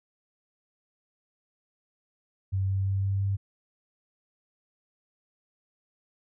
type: tone with pitch steps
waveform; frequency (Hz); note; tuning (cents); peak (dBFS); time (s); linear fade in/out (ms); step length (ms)
sine; 96.1 / 96.71 / 97.33 / 97.95 / 98.57; G2 / G2 / G2 / G2 / G2; -34 / -23 / -12 / -1 / +10; -24; 2.52-3.37; 20; 170
effects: none